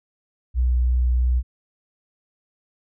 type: tone with vibrato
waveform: sine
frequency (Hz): 61.74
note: B1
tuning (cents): 0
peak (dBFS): -16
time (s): 0.54-1.43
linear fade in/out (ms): 50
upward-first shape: sine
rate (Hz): 3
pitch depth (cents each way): 8
effects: none